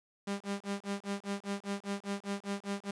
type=tone with tremolo; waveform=sawtooth; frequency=200 Hz; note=G3; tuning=35 cents sharp; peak=-28 dBFS; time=0.27-2.91 s; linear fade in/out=5 ms; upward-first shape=sine; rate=5 Hz; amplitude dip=100%; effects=resampled to 22050 Hz + 9-bit